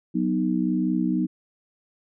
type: chord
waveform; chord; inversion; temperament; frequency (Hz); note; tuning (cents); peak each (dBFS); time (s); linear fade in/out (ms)
sine; B major; second; equal; 185 / 246.9 / 311.1; F#3 / B3 / D#4; 0 / 0 / 0; -25; 0.14-1.27; 20
effects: none